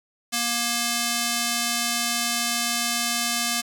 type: tone with band-pass filter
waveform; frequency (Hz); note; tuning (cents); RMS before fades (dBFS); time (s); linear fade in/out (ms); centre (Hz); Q
square; 236.5; A#3; +25; -25; 0.32-3.62; 20; 7100; 0.61
effects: none